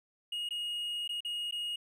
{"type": "tone with dropouts", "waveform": "triangle", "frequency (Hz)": 2873, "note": "F7", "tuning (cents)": 48, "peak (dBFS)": -32, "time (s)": [0.32, 1.76], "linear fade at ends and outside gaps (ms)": 5, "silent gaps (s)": [[0.49, 0.507], [1.078, 1.091], [1.206, 1.248], [1.511, 1.523]], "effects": []}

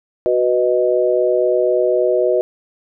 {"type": "chord", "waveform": "sine", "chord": "B major", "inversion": "second", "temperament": "equal", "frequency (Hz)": [370, 493.9, 622.3], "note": ["F#4", "B4", "D#5"], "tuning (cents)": [0, 0, 0], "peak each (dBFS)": -17, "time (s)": [0.26, 2.41], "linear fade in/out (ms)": 0, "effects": []}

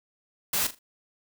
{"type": "noise with echo", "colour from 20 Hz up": "white", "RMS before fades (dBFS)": -26, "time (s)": [0.53, 0.67], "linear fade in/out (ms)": 5, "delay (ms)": 40, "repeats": 3, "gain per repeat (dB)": -12, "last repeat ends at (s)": 0.79, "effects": []}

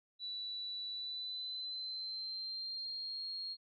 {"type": "tone with pitch glide", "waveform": "sine", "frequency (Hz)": [3951, 4259], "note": ["B7", "C8"], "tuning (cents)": [0, 30], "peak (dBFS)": -39, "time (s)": [0.19, 3.57], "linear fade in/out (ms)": 50, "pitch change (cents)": 130, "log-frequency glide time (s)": [0.91, 3.25], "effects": ["MP3 96 kbps"]}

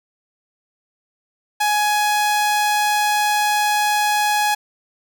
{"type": "tone", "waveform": "sawtooth", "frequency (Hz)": 837, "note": "G#5", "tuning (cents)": 13, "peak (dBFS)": -12, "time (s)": [1.6, 4.55], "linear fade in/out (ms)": 10, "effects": []}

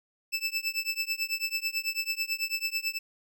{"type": "tone with tremolo", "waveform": "25% pulse", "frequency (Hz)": 2637, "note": "E7", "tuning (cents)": 0, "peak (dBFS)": -21, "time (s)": [0.32, 2.99], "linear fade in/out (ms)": 20, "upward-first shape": "triangle", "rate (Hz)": 9.1, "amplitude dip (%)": 100, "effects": []}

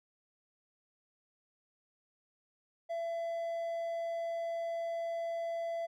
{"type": "tone", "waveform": "triangle", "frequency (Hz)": 671, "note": "E5", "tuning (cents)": 31, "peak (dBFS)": -32, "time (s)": [2.89, 5.87], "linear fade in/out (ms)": 20, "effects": []}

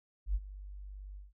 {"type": "tone with ADSR envelope", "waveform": "sine", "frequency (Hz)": 49, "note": "G1", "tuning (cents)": 0, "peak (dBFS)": -26, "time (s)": [0.26, 1.33], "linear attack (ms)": 88, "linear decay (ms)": 42, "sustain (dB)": -17, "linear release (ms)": 170, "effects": []}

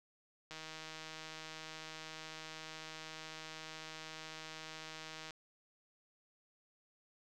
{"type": "click train", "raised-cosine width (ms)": 0.2, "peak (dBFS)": -30, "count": 759, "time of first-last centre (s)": [0.51, 5.307], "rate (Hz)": 158, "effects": []}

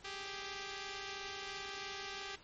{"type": "tone pair together", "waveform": "5% pulse", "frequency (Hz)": [392.3, 415.3], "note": ["G4", "G#4"], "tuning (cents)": [1, 0], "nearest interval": "minor second", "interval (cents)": 99, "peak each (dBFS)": [-32, -38], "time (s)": [0.04, 2.36], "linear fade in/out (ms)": 10, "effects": ["pink hiss -60 dBFS RMS until 2.43 s", "MP3 32 kbps"]}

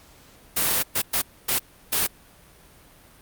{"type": "noise bursts at uneven times", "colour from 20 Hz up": "white", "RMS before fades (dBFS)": -22, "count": 5, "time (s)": [[0.56, 0.83], [0.95, 1.02], [1.13, 1.22], [1.48, 1.59], [1.92, 2.07]], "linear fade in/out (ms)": 10, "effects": ["pink hiss -52 dBFS RMS until 3.21 s", "Opus 48 kbps"]}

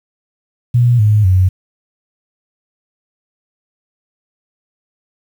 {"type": "tone with pitch steps", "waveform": "sine", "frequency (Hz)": [121, 105.95, 92.77], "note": ["B2", "G#2", "F#2"], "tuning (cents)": [-35, 35, 5], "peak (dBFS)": -7, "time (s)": [0.74, 1.49], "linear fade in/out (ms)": 10, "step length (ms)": 250, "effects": ["7-bit"]}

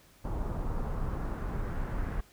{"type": "noise with low-pass filter sweep", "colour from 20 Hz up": "brown", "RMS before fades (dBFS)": -33, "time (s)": [0.24, 2.21], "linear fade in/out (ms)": 10, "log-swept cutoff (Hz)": [1000, 1700], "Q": 1.6, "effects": ["pink hiss -60 dBFS RMS until 2.32 s"]}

